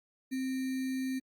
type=tone with sample-and-hold; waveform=sine; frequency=261.6 Hz; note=C4; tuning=in tune; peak=-31 dBFS; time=0.31-1.2 s; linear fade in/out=20 ms; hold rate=2100 Hz; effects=Opus 48 kbps